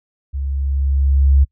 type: tone with level ramp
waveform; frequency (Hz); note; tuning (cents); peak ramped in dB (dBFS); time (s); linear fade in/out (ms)
sine; 68.7; C#2; -15; -20 to -7; 0.33-1.45; 20
effects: noise-tail reverb RT60 0.1 s tail -26 dB re dry